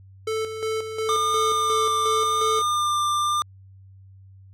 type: tone with tremolo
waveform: square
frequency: 440 Hz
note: A4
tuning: in tune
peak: -24 dBFS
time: 0.27-2.62 s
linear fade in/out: 5 ms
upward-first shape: square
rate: 2.8 Hz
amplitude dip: 55%
type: tone with vibrato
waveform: square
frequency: 1200 Hz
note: D6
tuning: 37 cents sharp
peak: -21 dBFS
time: 1.09-3.42 s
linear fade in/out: 0 ms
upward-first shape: sine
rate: 0.87 Hz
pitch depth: 16 cents each way
effects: added 96 Hz sine -45 dBFS peak until 4.53 s + low-pass 10000 Hz 12 dB/octave